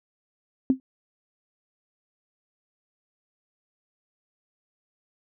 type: tone with exponential decay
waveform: sine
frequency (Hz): 261.6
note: C4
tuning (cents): 0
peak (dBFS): -12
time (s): 0.7-0.8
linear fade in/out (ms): 1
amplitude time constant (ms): 20
effects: none